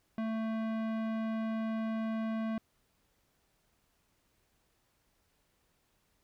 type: tone with tanh clipping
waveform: sine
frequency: 222.2 Hz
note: A3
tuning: 17 cents sharp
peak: -34 dBFS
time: 0.18-2.58 s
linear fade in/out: 2 ms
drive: 18 dB
effects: pink hiss -74 dBFS RMS until 6.23 s